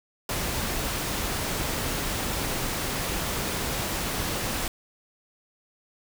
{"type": "noise", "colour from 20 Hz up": "pink", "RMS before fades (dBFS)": -29, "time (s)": [0.29, 4.68], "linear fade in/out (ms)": 2, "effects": []}